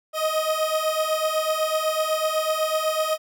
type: beating tone pair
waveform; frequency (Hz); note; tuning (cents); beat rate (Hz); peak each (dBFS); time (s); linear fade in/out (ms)
30% pulse; 622.3 / 630.3; D#5 / D#5; 0 / +22; 8; -23 / -21; 0.13-3.18; 50
effects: none